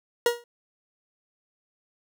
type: tone with exponential decay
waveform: 40% pulse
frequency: 476.3 Hz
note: A#4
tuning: 37 cents sharp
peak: -15 dBFS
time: 0.26-0.44 s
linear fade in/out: 2 ms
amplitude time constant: 39 ms
effects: none